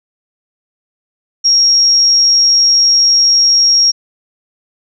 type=tone; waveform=sine; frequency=5588 Hz; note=F8; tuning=in tune; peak=-6 dBFS; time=1.44-3.92 s; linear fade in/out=20 ms; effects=none